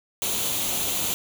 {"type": "noise with comb filter", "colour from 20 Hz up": "white", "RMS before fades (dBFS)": -26, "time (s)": [0.22, 1.14], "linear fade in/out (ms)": 0, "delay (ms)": 0.29, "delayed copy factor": 0.55, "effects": []}